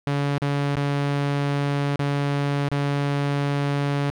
sawtooth tone with dropouts, 142.3 Hz, C#3, 46 cents sharp, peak -17 dBFS, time 0.07-4.1 s, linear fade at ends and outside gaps 0 ms, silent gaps 0.381-0.419 / 0.755-0.769 / 1.958-1.993 / 2.687-2.716 s, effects low-pass 4000 Hz 12 dB/octave + 9-bit

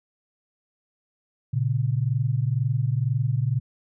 sine tone pair together, 116.54 / 138.59 Hz, A#2 / C#3, 0 / 0 cents, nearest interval minor third, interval 300 cents, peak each -23 / -24 dBFS, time 1.53-3.6 s, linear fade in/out 10 ms, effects none

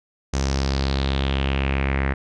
sawtooth tone with low-pass filter sweep, 67.8 Hz, C#2, 38 cents flat, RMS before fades -22 dBFS, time 0.33-2.14 s, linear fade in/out 10 ms, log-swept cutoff 6300 to 1900 Hz, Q 3.8, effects none

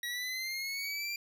25% pulse linear sweep, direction up, 1907 to 2382 Hz, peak -31 dBFS, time 0.03-1.16 s, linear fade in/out 2 ms, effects none

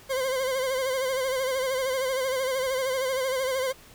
40% pulse tone with vibrato, 523.3 Hz, C5, in tune, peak -24 dBFS, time 0.09-3.73 s, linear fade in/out 20 ms, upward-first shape sine, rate 13 Hz, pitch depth 60 cents each way, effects pink hiss -51 dBFS RMS until 3.94 s

